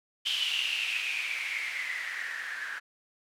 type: noise with low-pass filter sweep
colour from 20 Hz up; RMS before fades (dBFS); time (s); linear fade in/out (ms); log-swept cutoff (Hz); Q
violet; -33; 0.25-2.8; 20; 3100 to 1600; 9
effects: none

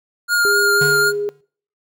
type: tone with vibrato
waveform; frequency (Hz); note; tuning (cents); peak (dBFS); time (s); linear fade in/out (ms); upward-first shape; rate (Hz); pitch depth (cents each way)
square; 1415; F6; +22; -14; 0.28-1.13; 50; triangle; 3.9; 20
type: tone with pitch glide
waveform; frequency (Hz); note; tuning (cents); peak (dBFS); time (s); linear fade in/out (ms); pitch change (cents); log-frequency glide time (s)
sine; 406.7 to 411.2; G#4 to G#4; -36 to -17; -19; 0.45-1.29; 0; +19; 0.78-0.85
type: tone with exponential decay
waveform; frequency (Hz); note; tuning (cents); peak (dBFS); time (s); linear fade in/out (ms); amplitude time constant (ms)
square; 146.83; D3; 0; -21; 0.81-1.41; 5; 130
effects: noise-tail reverb RT60 0.5 s tail -25 dB re dry

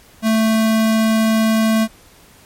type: tone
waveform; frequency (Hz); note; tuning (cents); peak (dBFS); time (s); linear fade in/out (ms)
square; 221.1; A3; +9; -13; 0.22-1.88; 50
effects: pink hiss -47 dBFS RMS until 2.45 s + MP3 64 kbps

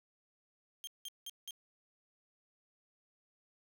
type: tone bursts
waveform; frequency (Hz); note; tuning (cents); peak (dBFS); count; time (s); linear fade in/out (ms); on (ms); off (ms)
sawtooth; 3193; G7; +31; -39; 4; 0.84-1.508; 0; 32; 180
effects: none

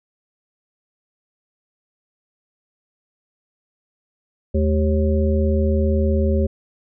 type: harmonic tone with a mistuned harmonic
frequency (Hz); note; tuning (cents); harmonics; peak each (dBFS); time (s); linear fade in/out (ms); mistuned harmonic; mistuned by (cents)
77.78; D#2; 0; 1 / 3 / 5 / 7; -17 / -22 / -24 / -25; 4.54-6.47; 10; 3; -130
effects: none

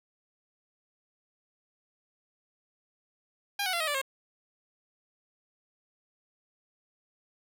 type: tone with pitch steps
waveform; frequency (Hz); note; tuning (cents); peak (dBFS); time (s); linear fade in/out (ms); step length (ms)
10% pulse; 806 / 743.4 / 685.6 / 632.4 / 583.2 / 537.9; G5 / F#5 / F5 / D#5 / D5 / C5; +48 / +8 / -32 / +28 / -12 / +48; -20; 3.59-4.016; 5; 71
effects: none

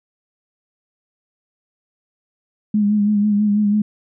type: tone with vibrato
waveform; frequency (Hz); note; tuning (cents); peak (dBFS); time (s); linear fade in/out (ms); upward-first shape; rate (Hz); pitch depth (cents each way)
sine; 207.7; G#3; 0; -13; 2.74-3.82; 5; sine; 6.1; 39
effects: none

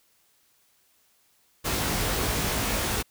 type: noise with comb filter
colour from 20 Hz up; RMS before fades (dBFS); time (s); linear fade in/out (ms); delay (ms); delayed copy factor
pink; -27; 1.64-3.03; 20; 19; +0.8
effects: white hiss -65 dBFS RMS until 3.1 s

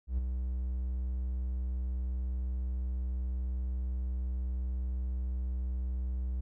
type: tone with ADSR envelope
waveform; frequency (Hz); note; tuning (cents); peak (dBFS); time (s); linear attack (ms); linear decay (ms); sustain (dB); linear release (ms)
triangle; 62.8; B1; +30; -24; 0.07-6.41; 110; 12; -5; 9
effects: none

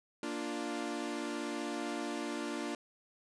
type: chord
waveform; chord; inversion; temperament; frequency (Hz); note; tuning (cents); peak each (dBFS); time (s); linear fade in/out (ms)
sawtooth; Bb major; none; equal; 233.1 / 293.7 / 349.2; Bb3 / D4 / F4; 0 / 0 / 0; -38 / -35 / -37; 0.23-2.75; 2
effects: resampled to 22050 Hz + 11-bit

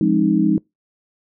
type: chord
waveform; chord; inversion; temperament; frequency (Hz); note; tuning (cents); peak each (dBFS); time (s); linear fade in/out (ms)
sine; F minor seventh; none; equal with one note detuned; 174.61 / 207.7 / 267.4 / 311.1; F3 / Ab3 / C4 / Eb4; 0 / 0 / +38 / 0; -20 / -18 / -22 / -17; 0.01-0.58; 2
effects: noise-tail reverb RT60 0.2 s tail -26 dB re dry

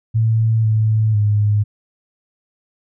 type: tone with pitch steps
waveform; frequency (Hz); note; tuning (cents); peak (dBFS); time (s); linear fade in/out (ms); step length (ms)
sine; 112 / 109.3 / 104.4; A2 / A2 / G#2; +31 / -11 / +10; -12; 0.14-1.64; 20; 500
effects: none

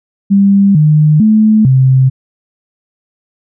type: tone with pitch steps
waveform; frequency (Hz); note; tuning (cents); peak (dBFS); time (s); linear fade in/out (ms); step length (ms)
sine; 198.3 / 152.3 / 216.3 / 131.3; G3 / D#3 / A3 / C3; +20 / -37 / -29 / +6; -4; 0.3-2.1; 20; 450
effects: none

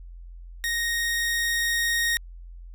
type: tone with level ramp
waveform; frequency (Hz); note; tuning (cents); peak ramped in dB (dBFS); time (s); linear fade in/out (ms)
sawtooth; 1864.7; A#6; 0; -21 to -18; 0.64-2.17; 0
effects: added 43 Hz sine -39 dBFS peak until 2.74 s

